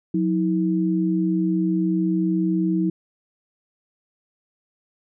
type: tone pair together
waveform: sine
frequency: 181.33 / 321.7 Hz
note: F#3 / E4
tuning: -35 / -42 cents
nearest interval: minor seventh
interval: 993 cents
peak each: -21 dBFS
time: 0.14-2.9 s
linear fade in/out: 5 ms
effects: none